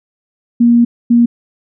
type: tone bursts at uneven times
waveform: sine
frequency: 236.7 Hz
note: A#3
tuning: 27 cents sharp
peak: -5 dBFS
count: 2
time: 0.6-0.85 / 1.1-1.26 s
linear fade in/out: 10 ms
effects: none